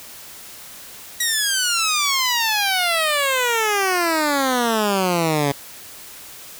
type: exponential sweep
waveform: 10% pulse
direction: down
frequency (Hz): 1929 to 138.59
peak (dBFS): -9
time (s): 1.2-5.52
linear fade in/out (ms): 5
effects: white hiss -39 dBFS RMS until 6.59 s